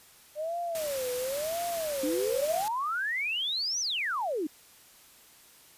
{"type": "tone with vibrato", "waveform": "sine", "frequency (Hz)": 587.3, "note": "D5", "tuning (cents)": 0, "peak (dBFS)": -30, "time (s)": [0.35, 2.63], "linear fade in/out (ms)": 50, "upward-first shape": "sine", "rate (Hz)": 0.96, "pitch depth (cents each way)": 290}
{"type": "noise", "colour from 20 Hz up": "white", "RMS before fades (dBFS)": -38, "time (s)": [0.75, 2.68], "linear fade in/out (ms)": 0}
{"type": "exponential two-way sweep", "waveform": "sine", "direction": "up then down", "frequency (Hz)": [282.3, 6170, 282.3], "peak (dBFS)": -28, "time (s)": [2.03, 4.47], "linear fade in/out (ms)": 5, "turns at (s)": 3.8}
{"effects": ["white hiss -56 dBFS RMS until 5.77 s", "resampled to 32000 Hz"]}